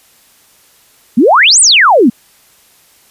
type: exponential two-way sweep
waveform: sine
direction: up then down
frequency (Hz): 205.7 to 9450 to 205.7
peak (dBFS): -3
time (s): 1.17-2.1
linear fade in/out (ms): 10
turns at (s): 1.6
effects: white hiss -47 dBFS RMS until 3.1 s + resampled to 32000 Hz